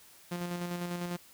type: tone with tremolo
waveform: sawtooth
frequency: 175.3 Hz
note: F3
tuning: 7 cents sharp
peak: -29 dBFS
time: 0.31-1.17 s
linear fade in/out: 10 ms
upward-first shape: square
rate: 10 Hz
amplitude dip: 35%
effects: white hiss -57 dBFS RMS until 1.33 s